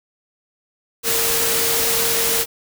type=tone in noise; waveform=sine; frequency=459.8 Hz; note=A#4; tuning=24 cents flat; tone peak=-26 dBFS; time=1.03-2.46 s; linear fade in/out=50 ms; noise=white; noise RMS=-19 dBFS; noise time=1.03-2.46 s; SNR=-10 dB; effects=none